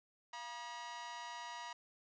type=tone with amplitude modulation; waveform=sawtooth; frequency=959 Hz; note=A#5; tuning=49 cents sharp; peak=-37 dBFS; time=0.33-1.73 s; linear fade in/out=5 ms; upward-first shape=sine; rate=264 Hz; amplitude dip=85%; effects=resampled to 16000 Hz + 13-bit